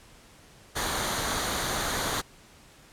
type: noise with comb filter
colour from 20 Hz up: pink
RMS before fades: -29 dBFS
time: 0.75-2.22 s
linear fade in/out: 20 ms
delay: 0.38 ms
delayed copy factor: -0.5
effects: pink hiss -54 dBFS RMS until 2.92 s + low-pass 11000 Hz 12 dB/octave